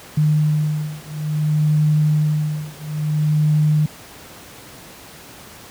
sine beating tone pair, 151.7 / 152.28 Hz, D#3 / D#3, -44 / -37 cents, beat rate 0.58 Hz, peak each -18 dBFS, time 0.17-3.86 s, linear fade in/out 5 ms, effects pink hiss -40 dBFS RMS until 5.7 s + high-pass 80 Hz 12 dB/octave

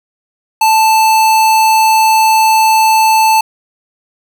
square tone, 880 Hz, A5, in tune, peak -7 dBFS, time 0.61-3.41 s, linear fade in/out 5 ms, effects none

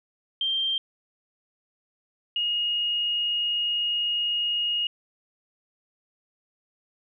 sine tone pair in turn, 3165 / 2868 Hz, G7 / F7, +16 / +45 cents, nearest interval major second, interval 171 cents, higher first, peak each -23 dBFS, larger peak neither, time 0.41-0.78 / 2.36-4.87 s, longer second, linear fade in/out 2 ms, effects none

